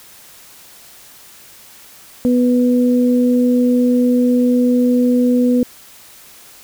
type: tone pair together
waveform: sine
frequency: 246.9 / 493.8 Hz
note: B3 / B4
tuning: 0 / 0 cents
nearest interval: octave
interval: 1200 cents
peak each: -11 / -18 dBFS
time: 2.25-5.63 s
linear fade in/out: 0 ms
effects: white hiss -42 dBFS RMS until 6.63 s